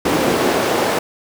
brown noise with high-pass filter sweep, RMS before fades -17 dBFS, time 0.05-0.99 s, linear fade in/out 5 ms, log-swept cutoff 300 to 470 Hz, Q 1.1, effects none

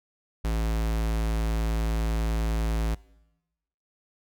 square tone, 55.1 Hz, A1, 3 cents sharp, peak -25 dBFS, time 0.44-2.95 s, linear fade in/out 10 ms, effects noise-tail reverb RT60 1.0 s tail -22 dB re dry

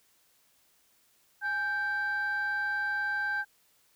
sine tone pair together, 830.6 / 1568 Hz, G#5 / G6, 0 / 0 cents, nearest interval major seventh, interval 1100 cents, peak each -35 / -27 dBFS, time 1.41-3.45 s, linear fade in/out 50 ms, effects tanh soft clip ceiling -25 dBFS + white hiss -67 dBFS RMS until 3.95 s

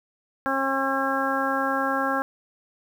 harmonic tone, 270 Hz, C#4, 45 cents flat, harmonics 1 / 2 / 3 / 4 / 5 / 6, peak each -29 / -29 / -29 / -29 / -29 / -29 dBFS, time 0.46-2.22 s, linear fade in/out 0 ms, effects 8-bit

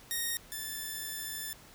5% pulse tone pair in turn, 1863 / 1756.5 Hz, A#6 / A6, -2 / -3 cents, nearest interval minor second, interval 101 cents, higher first, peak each -21 / -26 dBFS, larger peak first, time 0.11-0.37 / 0.52-1.53 s, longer second, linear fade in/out 0 ms, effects pink hiss -55 dBFS RMS until 1.74 s

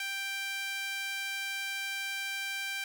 sawtooth tone with high-pass filter, 786 Hz, G5, 4 cents sharp, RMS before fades -36 dBFS, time 0-2.84 s, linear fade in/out 2 ms, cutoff 2000 Hz, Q 2.4, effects none

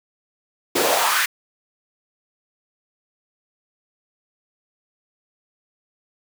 pink noise with high-pass filter sweep, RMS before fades -19 dBFS, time 0.75-1.26 s, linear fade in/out 10 ms, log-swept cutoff 320 to 1900 Hz, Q 2.8, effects none

